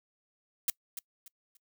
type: noise with echo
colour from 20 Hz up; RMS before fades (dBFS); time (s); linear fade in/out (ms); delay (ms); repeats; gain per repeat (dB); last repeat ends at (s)
blue; -28; 0.68-0.7; 2; 290; 3; -11; 1.57
effects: noise-tail reverb RT60 0.1 s tail -24 dB re dry